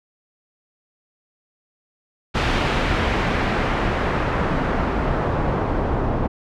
pink noise with low-pass filter sweep, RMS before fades -21 dBFS, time 2.34-6.28 s, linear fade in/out 20 ms, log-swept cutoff 3000 to 840 Hz, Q 0.91, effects none

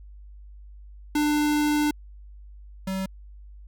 square tone pair in turn, 297.8 / 190.5 Hz, D4 / G3, +24 / -49 cents, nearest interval minor sixth, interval 773 cents, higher first, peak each -21 / -27 dBFS, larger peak first, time 1.15-1.91 / 2.87-3.06 s, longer first, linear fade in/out 5 ms, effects added 50 Hz sine -42 dBFS peak until 3.67 s

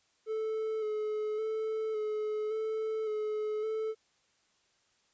triangle tone with vibrato, 432.8 Hz, A4, 29 cents flat, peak -29 dBFS, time 0.26-3.95 s, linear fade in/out 50 ms, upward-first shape square, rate 0.89 Hz, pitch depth 22 cents each way, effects white hiss -71 dBFS RMS until 5.13 s + resampled to 16000 Hz

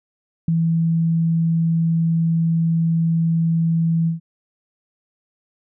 sine tone with ADSR envelope, 164.81 Hz, E3, in tune, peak -12 dBFS, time 0.48-4.2 s, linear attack 4 ms, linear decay 5 ms, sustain -3 dB, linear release 130 ms, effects none

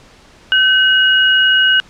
sine tone pair together, 1530.4 / 2892 Hz, G6 / F#7, -42 / -40 cents, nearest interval major seventh, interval 1102 cents, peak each -11 dBFS, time 0.52-1.8 s, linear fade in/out 0 ms, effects pink hiss -44 dBFS RMS until 1.89 s + low-pass 6000 Hz 12 dB/octave

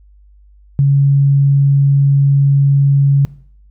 sine tone, 139.6 Hz, C#3, 13 cents sharp, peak -7 dBFS, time 0.79-3.25 s, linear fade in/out 0 ms, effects noise-tail reverb RT60 0.6 s tail -21 dB re dry + added 50 Hz sine -42 dBFS peak until 3.7 s

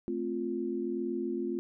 sine chord, F major, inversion first, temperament equal, 220 / 261.6 / 349.2 Hz, A3 / C4 / F4, 0 / 0 / 0 cents, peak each -37 / -36 / -33 dBFS, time 0.08-1.59 s, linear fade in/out 0 ms, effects none

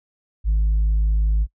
sine tone, 52.7 Hz, G#1, 26 cents sharp, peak -13 dBFS, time 0.44-1.47 s, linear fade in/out 50 ms, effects noise-tail reverb RT60 0.1 s tail -24 dB re dry + tanh soft clip ceiling -14 dBFS

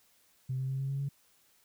sine tone with pitch steps, 130 / 131.89 / 133.81 / 135.76 / 137.73 / 139.73 Hz, C3 / C3 / C3 / C#3 / C#3 / C#3, -11 / +14 / +39 / -36 / -11 / +14 cents, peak -30 dBFS, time 0.49-1.09 s, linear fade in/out 10 ms, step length 100 ms, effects tanh soft clip ceiling -26 dBFS + white hiss -67 dBFS RMS until 1.64 s

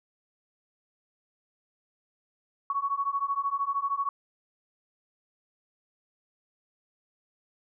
sine beating tone pair, 1108.7 / 1121.7 Hz, C#6 / C#6, 0 / +20 cents, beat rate 13 Hz, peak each -30 / -29 dBFS, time 2.7-4.09 s, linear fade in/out 2 ms, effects none

